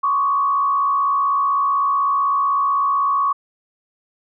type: tone with frequency modulation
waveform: sine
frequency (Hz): 1121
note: C#6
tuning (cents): +19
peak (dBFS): -15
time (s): 0.03-3.33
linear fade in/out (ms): 10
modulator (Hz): 64.1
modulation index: 0.68
effects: none